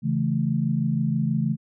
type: chord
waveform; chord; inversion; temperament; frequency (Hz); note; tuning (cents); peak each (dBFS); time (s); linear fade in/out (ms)
sine; A major; first; equal with one note detuned; 138.59 / 164.81 / 218.2; C#3 / E3 / A3; 0 / 0 / -14; -25; 0.02-1.57; 50
effects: none